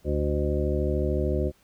harmonic tone with a mistuned harmonic, 73.42 Hz, D2, in tune, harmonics 1 / 2 / 3 / 4 / 5 / 7 / 8, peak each -26 / -32 / -34 / -34 / -29 / -32 / -34 dBFS, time 0.04-1.52 s, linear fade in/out 50 ms, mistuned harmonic 8, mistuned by +58 cents, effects pink hiss -62 dBFS RMS until 1.63 s

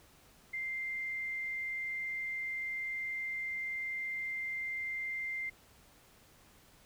sine tone, 2093 Hz, C7, in tune, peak -35 dBFS, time 0.53-5.5 s, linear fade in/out 10 ms, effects pink hiss -62 dBFS RMS until 6.85 s

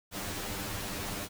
pink noise with comb filter, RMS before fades -37 dBFS, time 0.11-1.29 s, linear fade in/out 50 ms, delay 10 ms, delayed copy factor +0.9, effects none

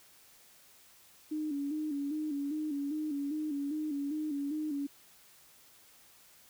sine tone with vibrato, 294.6 Hz, D4, 6 cents sharp, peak -32 dBFS, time 1.31-4.87 s, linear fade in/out 10 ms, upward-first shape square, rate 2.5 Hz, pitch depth 71 cents each way, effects white hiss -60 dBFS RMS until 6.49 s

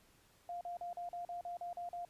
sine tone bursts, 700 Hz, F5, 4 cents sharp, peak -40 dBFS, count 10, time 0.49-2.05 s, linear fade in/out 2 ms, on 120 ms, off 40 ms, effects pink hiss -68 dBFS RMS until 2.09 s + resampled to 32000 Hz

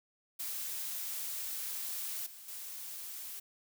blue noise with level steps, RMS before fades -39 / -51 / -44 dBFS, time 0.39-3.4 s, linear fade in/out 10 ms, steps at 2.26 / 2.48 s, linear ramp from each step 5 ms, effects none

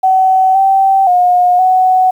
sine tone with pitch steps, 756 / 775 / 718 / 744 Hz, F#5 / G5 / F5 / F#5, +37 / -20 / +48 / +9 cents, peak -6 dBFS, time 0.03-2.11 s, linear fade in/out 10 ms, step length 520 ms, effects 7-bit

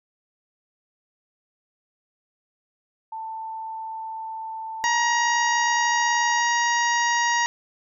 sine tone with pitch glide, 888 to 864.7 Hz, A5 to A5, +16 to -30 cents, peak -30 dBFS, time 3.12-6.41 s, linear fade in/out 5 ms, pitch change -46 cents, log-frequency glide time 5.22-6.26 s
harmonic tone, 947 Hz, A#5, 27 cents sharp, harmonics 1 / 2 / 3 / 4 / 5 / 6 / 7, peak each -22 / -23 / -33 / -36 / -36 / -32 / -32 dBFS, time 4.84-7.46 s, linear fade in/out 0 ms
effects none

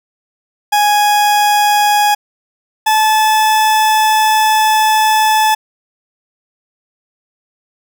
40% pulse tone pair in turn, 830.6 / 867.1 Hz, G#5 / A5, 0 / -26 cents, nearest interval minor second, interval 74 cents, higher second, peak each -8 dBFS, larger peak neither, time 0.72-2.15 / 2.86-5.55 s, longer second, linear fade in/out 10 ms, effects none

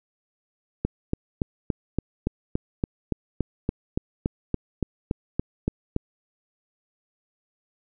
click train, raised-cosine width 3 ms, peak -10 dBFS, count 19, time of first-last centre 0.85-5.964 s, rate 3.52 Hz, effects none

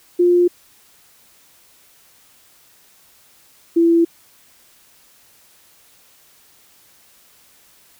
sine tone pair in turn, 352.4 / 335.6 Hz, F4 / E4, +16 / +31 cents, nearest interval minor second, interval 85 cents, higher first, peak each -10 dBFS, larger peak neither, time 0.19-0.48 / 3.76-4.05 s, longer neither, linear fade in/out 10 ms, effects white hiss -52 dBFS RMS until 7.99 s

